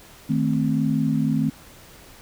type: chord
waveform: sine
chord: A diminished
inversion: second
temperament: equal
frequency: 155.56 / 220 / 261.6 Hz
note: Eb3 / A3 / C4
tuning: 0 / 0 / 0 cents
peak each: -23 dBFS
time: 0.29-1.5 s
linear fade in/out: 10 ms
type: clicks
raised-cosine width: 0.3 ms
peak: -30 dBFS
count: 2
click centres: 0.319 / 0.535 s
effects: pink hiss -47 dBFS RMS until 2.21 s